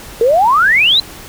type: exponential sweep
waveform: sine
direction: up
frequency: 440 to 4120 Hz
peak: -7 dBFS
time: 0.21-1 s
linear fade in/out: 2 ms
effects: pink hiss -33 dBFS RMS until 1.28 s